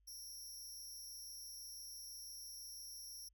25% pulse tone with amplitude modulation, 5588 Hz, F8, in tune, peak -40 dBFS, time 0.07-3.29 s, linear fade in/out 10 ms, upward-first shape sine, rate 274 Hz, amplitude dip 100%, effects added 50 Hz sine -70 dBFS peak until 3.33 s

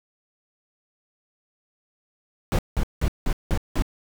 brown noise bursts, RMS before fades -21 dBFS, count 6, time 2.52-3.822 s, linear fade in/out 0 ms, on 67 ms, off 180 ms, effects none

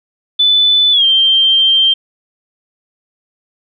sine tone with pitch glide, 3498 to 3153 Hz, A7 to G7, -11 to +9 cents, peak -7 dBFS, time 0.39-1.94 s, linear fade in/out 10 ms, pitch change -180 cents, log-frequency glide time 0.92-1.05 s, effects none

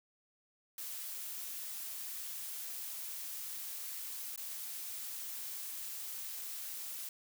blue noise with dropouts, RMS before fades -43 dBFS, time 0.78-7.09 s, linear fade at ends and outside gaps 2 ms, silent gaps 4.361-4.376 s, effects none

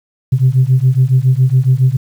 sine beating tone pair, 126.2 / 133.4 Hz, B2 / C3, +38 / +34 cents, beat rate 7.2 Hz, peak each -10 dBFS, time 0.32-1.97 s, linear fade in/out 10 ms, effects tanh soft clip ceiling -2 dBFS + 7-bit

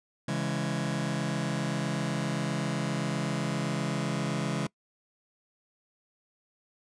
sawtooth chord, C# minor, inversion none, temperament just, 138.59 / 166.31 / 207.9 Hz, C#3 / E3 / G#3, 0 / +16 / +2 cents, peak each -28 / -29 / -29 dBFS, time 0.28-4.67 s, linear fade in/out 5 ms, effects noise-tail reverb RT60 0.1 s tail -24 dB re dry + resampled to 22050 Hz

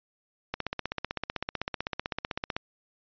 click train, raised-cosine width 0.3 ms, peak -14 dBFS, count 33, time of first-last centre 0.54-2.565 s, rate 15.8 Hz, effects resampled to 11025 Hz

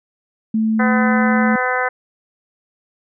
sine tone, 220 Hz, A3, in tune, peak -14 dBFS, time 0.54-1.56 s, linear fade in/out 5 ms
harmonic tone, 252.8 Hz, B3, 41 cents sharp, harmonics 2 / 3 / 4 / 5 / 6 / 7 / 8, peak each -23 / -23 / -25 / -25 / -22 / -25 / -26 dBFS, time 0.79-1.89 s, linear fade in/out 10 ms
effects none

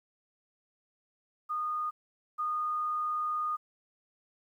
sine tone pair in turn, 1228 / 1228 Hz, D#6 / D#6, -23 / -23 cents, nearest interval unison, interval 0 cents, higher neither, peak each -30 / -29 dBFS, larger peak second, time 1.49-1.91 / 2.38-3.57 s, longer second, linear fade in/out 20 ms, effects 11-bit

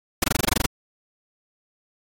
pink noise bursts, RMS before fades -19 dBFS, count 11, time 0.22-0.661 s, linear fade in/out 5 ms, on 21 ms, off 21 ms, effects AAC 64 kbps

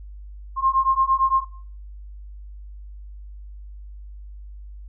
sine beating tone pair, 1060 / 1068.8 Hz, C6 / C6, +22 / +36 cents, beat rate 8.8 Hz, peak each -20 / -19 dBFS, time 0.56-1.45 s, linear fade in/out 50 ms, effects noise-tail reverb RT60 0.5 s tail -18 dB re dry + added 50 Hz sine -36 dBFS peak until 4.88 s

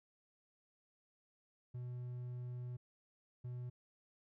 triangle tone bursts at uneven times, 123.47 Hz, B2, in tune, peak -40 dBFS, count 2, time 1.74-2.77 / 3.44-3.7 s, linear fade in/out 10 ms, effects none

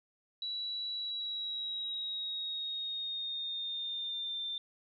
sine tone with pitch glide, 3923 to 3577 Hz, B7 to A7, -12 to +28 cents, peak -35 dBFS, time 0.42-4.58 s, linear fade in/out 2 ms, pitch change -160 cents, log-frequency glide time 0.93-4.41 s, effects none

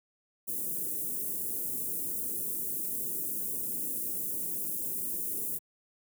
white band-stop noise, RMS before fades -34 dBFS, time 0.47-5.59 s, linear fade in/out 20 ms, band 420 to 9500 Hz, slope 24 dB/octave, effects high-pass 150 Hz 12 dB/octave

